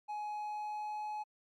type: tone with pitch glide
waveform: triangle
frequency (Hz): 840 to 846.8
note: G#5 to G#5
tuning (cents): +19 to +33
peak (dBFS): -35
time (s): 0.08-1.24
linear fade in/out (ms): 20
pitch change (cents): +14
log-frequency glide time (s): 0.27-1.05
effects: MP3 64 kbps